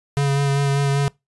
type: tone with vibrato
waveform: square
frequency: 140.1 Hz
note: C#3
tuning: 19 cents sharp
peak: -17 dBFS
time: 0.17-1.08 s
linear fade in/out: 0 ms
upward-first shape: sine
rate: 5.1 Hz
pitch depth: 18 cents each way
effects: noise-tail reverb RT60 0.2 s tail -24 dB re dry + resampled to 24000 Hz